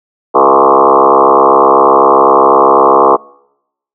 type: tone with frequency modulation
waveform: sine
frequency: 761 Hz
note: F#5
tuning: 48 cents sharp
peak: -3 dBFS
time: 0.34-3.17 s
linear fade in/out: 20 ms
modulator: 67.9 Hz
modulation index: 6
effects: noise-tail reverb RT60 0.8 s tail -25 dB re dry